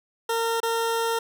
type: tone with dropouts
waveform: 20% pulse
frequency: 458.3 Hz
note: A#4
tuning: 29 cents flat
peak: -18 dBFS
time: 0.29-1.19 s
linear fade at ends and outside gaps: 5 ms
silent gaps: 0.603-0.63 s
effects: none